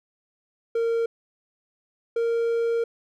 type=tone pair in turn; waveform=triangle; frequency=460.9 / 463.8 Hz; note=A#4 / A#4; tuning=-20 / -9 cents; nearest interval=unison; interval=11 cents; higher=second; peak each=-19 dBFS; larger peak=neither; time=0.75-1.06 / 2.16-2.84 s; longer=second; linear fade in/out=5 ms; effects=none